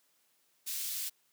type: high-pass noise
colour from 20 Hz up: white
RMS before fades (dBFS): -37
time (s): 0.66-1.1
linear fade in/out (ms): 20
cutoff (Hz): 3100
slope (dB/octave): 12
effects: white hiss -72 dBFS RMS until 1.32 s + high-pass 150 Hz 12 dB/octave